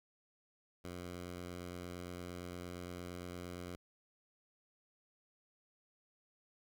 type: tone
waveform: 10% pulse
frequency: 88.7 Hz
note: F2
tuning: 27 cents sharp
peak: -36 dBFS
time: 0.84-3.76 s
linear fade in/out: 10 ms
effects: none